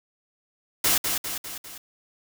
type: noise with echo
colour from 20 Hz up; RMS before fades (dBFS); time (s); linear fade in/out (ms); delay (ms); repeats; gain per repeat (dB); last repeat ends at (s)
white; -21; 0.84-0.98; 5; 200; 4; -5; 1.78
effects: none